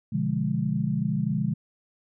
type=chord; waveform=sine; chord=B diminished seventh; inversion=none; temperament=equal; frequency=123.47 / 146.83 / 174.61 / 207.7 Hz; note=B2 / D3 / F3 / Ab3; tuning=0 / 0 / 0 / 0 cents; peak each=-31 / -28 / -29 / -28 dBFS; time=0.12-1.54 s; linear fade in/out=10 ms; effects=none